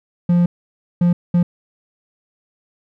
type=tone bursts at uneven times; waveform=triangle; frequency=174.61 Hz; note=F3; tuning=in tune; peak=-9 dBFS; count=3; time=0.29-0.46 / 1.01-1.13 / 1.34-1.43 s; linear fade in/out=5 ms; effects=none